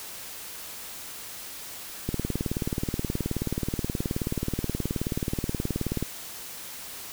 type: click train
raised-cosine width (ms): 3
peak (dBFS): -14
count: 75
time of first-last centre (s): 2.09-6.026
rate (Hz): 18.8
effects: white hiss -40 dBFS RMS until 7.12 s